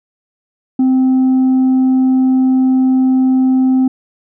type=tone with tanh clipping; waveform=sine; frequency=259.8 Hz; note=C4; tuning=12 cents flat; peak=-9 dBFS; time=0.79-3.88 s; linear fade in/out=5 ms; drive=2 dB; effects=none